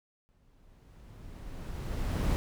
brown noise with exponential growth, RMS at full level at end -26 dBFS, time 0.29-2.36 s, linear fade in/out 0 ms, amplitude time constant 450 ms, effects none

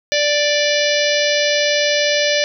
harmonic tone with a mistuned harmonic, 587 Hz, D5, 1 cent flat, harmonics 1 / 3 / 4 / 5 / 6 / 7 / 8 / 9 / 10, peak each -17 / -22 / -23 / -24 / -25 / -25 / -26 / -27 / -27 dBFS, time 0.12-2.44 s, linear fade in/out 0 ms, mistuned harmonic 8, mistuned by +28 cents, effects none

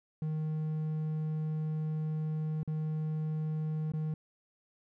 triangle tone with dropouts, 155.56 Hz, D#3, in tune, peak -29 dBFS, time 0.22-4.14 s, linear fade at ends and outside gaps 2 ms, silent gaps 2.632-2.676 / 3.919-3.936 s, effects none

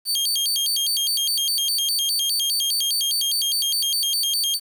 sawtooth tone with vibrato, 3832 Hz, A#7, 47 cents sharp, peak -17 dBFS, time 0.05-4.6 s, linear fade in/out 50 ms, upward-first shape square, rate 4.9 Hz, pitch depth 300 cents each way, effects 8-bit

